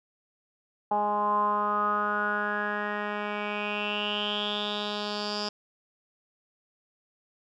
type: tone with low-pass filter sweep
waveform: 10% pulse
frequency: 207.7 Hz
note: G#3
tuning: in tune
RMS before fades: -29 dBFS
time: 0.91-5.49 s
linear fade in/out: 5 ms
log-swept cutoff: 870 to 5000 Hz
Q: 8.1
effects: none